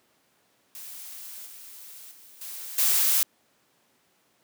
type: noise with level steps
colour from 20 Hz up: blue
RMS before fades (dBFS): -41 / -45 / -51 / -38 / -22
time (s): 0.75-3.23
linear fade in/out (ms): 0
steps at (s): 1.46 / 2.11 / 2.41 / 2.78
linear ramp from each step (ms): 5
effects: pink hiss -66 dBFS RMS until 4.43 s + high-pass 200 Hz 12 dB/octave